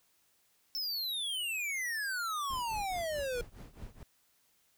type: exponential sweep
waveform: square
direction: down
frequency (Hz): 5370 to 471.7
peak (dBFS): -34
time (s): 0.75-3.41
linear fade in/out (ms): 0
type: noise with tremolo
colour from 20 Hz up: brown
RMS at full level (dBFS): -44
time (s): 2.5-4.03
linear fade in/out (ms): 2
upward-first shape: triangle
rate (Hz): 4.7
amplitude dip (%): 95
effects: white hiss -71 dBFS RMS until 4.77 s